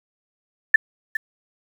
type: tone with echo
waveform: sine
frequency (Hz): 1760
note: A6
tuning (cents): 0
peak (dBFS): -6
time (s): 0.74-0.76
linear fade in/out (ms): 5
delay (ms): 410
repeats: 1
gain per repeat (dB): -13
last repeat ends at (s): 1.17
effects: 7-bit